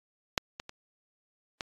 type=clicks; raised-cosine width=0.2 ms; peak=-7 / -20 / -24 / -15 dBFS; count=4; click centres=0.378 / 0.599 / 0.694 / 1.608 s; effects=AAC 32 kbps